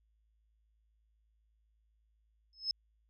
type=tone with exponential growth; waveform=sine; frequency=5190 Hz; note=E8; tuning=28 cents flat; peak=-27 dBFS; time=2.53-2.71 s; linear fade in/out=1 ms; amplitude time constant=38 ms; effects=added 54 Hz sine -70 dBFS peak until 3.09 s